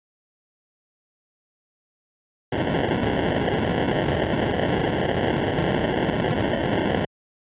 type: noise with sample-and-hold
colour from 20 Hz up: white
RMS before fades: -22 dBFS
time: 2.52-7.05 s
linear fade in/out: 5 ms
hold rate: 1225 Hz
effects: high-pass 80 Hz 12 dB/octave + resampled to 8000 Hz